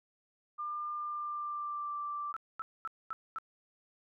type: tone with pitch glide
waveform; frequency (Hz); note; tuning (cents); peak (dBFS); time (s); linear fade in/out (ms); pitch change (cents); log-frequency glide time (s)
sine; 1199 to 1173.6; D6 to D6; +36 to -2; -35; 0.58-2.33; 20; -38; 0.99-1.96
type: tone bursts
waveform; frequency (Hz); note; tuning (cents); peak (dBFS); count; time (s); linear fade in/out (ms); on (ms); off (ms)
sine; 1318.5; E6; 0; -35; 5; 2.34-3.385; 0; 25; 230
effects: none